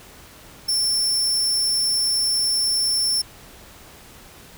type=tone; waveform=sawtooth; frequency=5390 Hz; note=E8; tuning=38 cents sharp; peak=-16 dBFS; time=0.68-3.22 s; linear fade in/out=10 ms; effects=pink hiss -45 dBFS RMS until 4.57 s